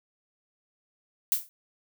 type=noise with exponential decay; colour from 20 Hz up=violet; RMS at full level=-20 dBFS; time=1.32-1.49 s; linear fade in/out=0 ms; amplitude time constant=36 ms; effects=none